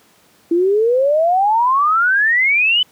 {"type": "exponential sweep", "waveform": "sine", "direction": "up", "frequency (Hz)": [329.6, 3047], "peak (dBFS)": -11, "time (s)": [0.51, 2.83], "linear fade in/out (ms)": 5, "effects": ["pink hiss -52 dBFS RMS until 2.91 s", "high-pass 150 Hz 12 dB/octave"]}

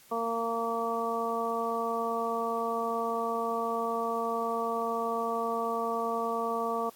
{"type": "harmonic tone", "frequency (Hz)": 229.9, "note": "A#3", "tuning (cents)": -24, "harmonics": [1, 2, 3, 4, 5], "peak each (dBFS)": [-38, -33, -34, -37, -33], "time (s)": [0.11, 6.9], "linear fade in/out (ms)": 10, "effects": ["white hiss -57 dBFS RMS until 6.95 s", "AAC 64 kbps"]}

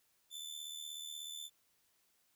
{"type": "tone with amplitude modulation", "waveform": "sawtooth", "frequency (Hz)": 3520, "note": "A7", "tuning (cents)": 0, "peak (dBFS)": -38, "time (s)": [0.3, 1.5], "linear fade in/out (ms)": 50, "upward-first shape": "sine", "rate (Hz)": 76.5, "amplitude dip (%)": 65, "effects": ["white hiss -75 dBFS RMS until 2.35 s"]}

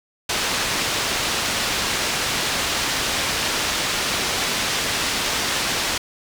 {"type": "low-pass noise", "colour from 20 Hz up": "white", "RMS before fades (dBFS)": -23, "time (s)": [0.29, 5.98], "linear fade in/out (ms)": 5, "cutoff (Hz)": 5100, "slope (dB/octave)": 12, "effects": []}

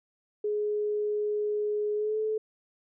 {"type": "tone with pitch glide", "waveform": "sine", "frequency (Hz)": [419.1, 433.6], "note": ["G#4", "A4"], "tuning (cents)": [16, -25], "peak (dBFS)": -26, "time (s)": [0.44, 2.38], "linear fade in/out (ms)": 5, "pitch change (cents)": 59, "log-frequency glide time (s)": [1.95, 2.18], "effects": []}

